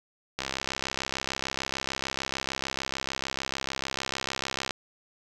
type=click train; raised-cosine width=0.2 ms; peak=-12 dBFS; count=289; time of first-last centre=0.39-4.708 s; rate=66.7 Hz; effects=none